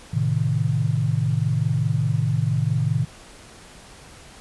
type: chord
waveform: sine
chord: A diminished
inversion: none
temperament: equal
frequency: 110 / 130.81 / 155.56 Hz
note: A2 / C3 / Eb3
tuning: 0 / 0 / 0 cents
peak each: -23 dBFS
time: 0.13-3.05 s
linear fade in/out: 10 ms
effects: pink hiss -45 dBFS RMS until 4.4 s + resampled to 24000 Hz